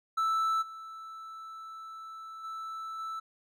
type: tone with level steps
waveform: triangle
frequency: 1318.5 Hz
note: E6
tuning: in tune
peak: -24 / -40 / -35 / -33 dBFS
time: 0.17-3.2 s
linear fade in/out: 10 ms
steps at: 0.61 / 2.43 / 2.98 s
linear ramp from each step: 20 ms
effects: none